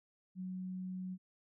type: tone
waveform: sine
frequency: 185 Hz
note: F#3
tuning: in tune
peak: -39 dBFS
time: 0.35-1.18 s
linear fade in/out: 50 ms
effects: none